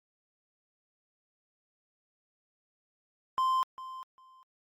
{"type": "tone with echo", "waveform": "triangle", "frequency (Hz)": 1041, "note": "C6", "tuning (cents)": -9, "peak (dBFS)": -23, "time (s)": [3.38, 3.63], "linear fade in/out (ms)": 0, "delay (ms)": 400, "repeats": 2, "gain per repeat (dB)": -15, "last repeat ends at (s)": 4.43, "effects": ["Opus 48 kbps"]}